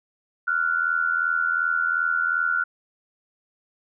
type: tone pair together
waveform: sine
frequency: 1391.3 / 1474 Hz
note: F6 / F#6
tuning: -7 / -7 cents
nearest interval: minor second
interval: 100 cents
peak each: -23 dBFS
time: 0.47-2.64 s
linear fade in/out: 10 ms
effects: none